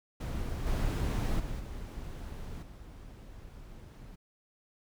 brown noise with level steps, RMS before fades -35 / -30 / -37 / -41 / -48 dBFS, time 0.2-4.16 s, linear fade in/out 10 ms, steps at 0.66 / 1.39 / 1.59 / 2.62 s, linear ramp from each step 10 ms, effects none

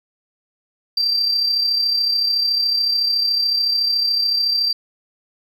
sine tone with amplitude modulation, 4699 Hz, D8, in tune, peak -12 dBFS, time 0.97-4.73 s, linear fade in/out 5 ms, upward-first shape sine, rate 33.8 Hz, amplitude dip 50%, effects tanh soft clip ceiling -12 dBFS + 9-bit

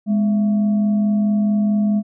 sine tone with frequency modulation, 207.7 Hz, G#3, in tune, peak -14 dBFS, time 0.06-2.03 s, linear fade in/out 50 ms, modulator 460 Hz, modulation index 0.26, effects none

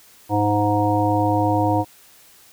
harmonic tone, 103.83 Hz, G#2, in tune, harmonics 1 / 3 / 5 / 7 / 9, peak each -22 / -21 / -25 / -22 / -23 dBFS, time 0.29-1.85 s, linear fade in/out 50 ms, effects white hiss -50 dBFS RMS until 2.52 s

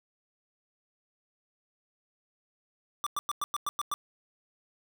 square tone bursts, 1174.7 Hz, D6, in tune, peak -29 dBFS, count 8, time 3.04-3.94 s, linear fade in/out 0 ms, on 25 ms, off 100 ms, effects none

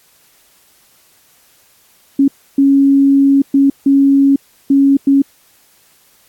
sine tone bursts at uneven times, 276.2 Hz, C#4, 6 cents flat, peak -6 dBFS, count 6, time 2.19-2.28 / 2.58-3.42 / 3.54-3.7 / 3.86-4.36 / 4.7-4.97 / 5.07-5.22 s, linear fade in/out 5 ms, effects white hiss -51 dBFS RMS until 6.28 s + AAC 64 kbps

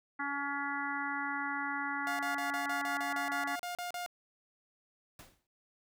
harmonic tone, 282.4 Hz, C#4, 32 cents sharp, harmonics 1 / 3 / 4 / 5 / 6 / 7, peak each -42 / -40 / -41 / -39 / -41 / -41 dBFS, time 0.19-3.56 s, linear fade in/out 10 ms
sawtooth tone bursts, 708 Hz, F5, 23 cents sharp, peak -33 dBFS, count 13, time 2.07-4.062 s, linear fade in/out 0 ms, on 120 ms, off 36 ms
pink noise with exponential decay, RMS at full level -48 dBFS, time 5.19-5.47 s, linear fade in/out 2 ms, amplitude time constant 59 ms
effects none

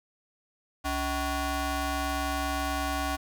20% pulse ring-modulated tone, 349.2 Hz, F4, in tune, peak -20 dBFS, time 0.84-3.17 s, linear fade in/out 20 ms, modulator 414 Hz, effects none

